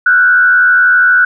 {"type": "tone with frequency modulation", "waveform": "sine", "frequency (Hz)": 1480, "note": "F#6", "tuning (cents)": 0, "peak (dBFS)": -5, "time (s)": [0.06, 1.25], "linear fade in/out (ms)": 5, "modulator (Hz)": 87.8, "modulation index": 0.71, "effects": []}